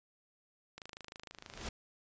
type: click train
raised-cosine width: 0.2 ms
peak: -29 dBFS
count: 23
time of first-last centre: 0.78-1.613 s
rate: 26.4 Hz
type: noise with exponential growth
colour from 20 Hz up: pink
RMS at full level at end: -38 dBFS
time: 1.32-1.69 s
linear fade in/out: 5 ms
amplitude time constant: 80 ms
effects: resampled to 16000 Hz